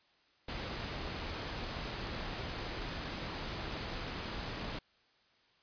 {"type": "noise", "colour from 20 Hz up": "pink", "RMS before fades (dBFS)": -40, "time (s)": [0.48, 4.79], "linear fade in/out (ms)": 5, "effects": ["white hiss -69 dBFS RMS until 5.62 s", "resampled to 11025 Hz"]}